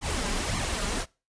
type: noise with flanger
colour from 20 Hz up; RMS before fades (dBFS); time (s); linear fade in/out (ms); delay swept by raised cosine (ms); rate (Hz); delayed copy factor
pink; -29; 0.01-1.06; 50; 0.93 to 5.03; 1.8; +0.65
effects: noise-tail reverb RT60 0.3 s tail -23 dB re dry + resampled to 22050 Hz